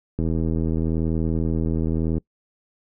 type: click train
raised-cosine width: 3 ms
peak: -12 dBFS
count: 162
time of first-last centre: 0.19-2.18 s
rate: 80.9 Hz
effects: noise-tail reverb RT60 0.1 s tail -23 dB re dry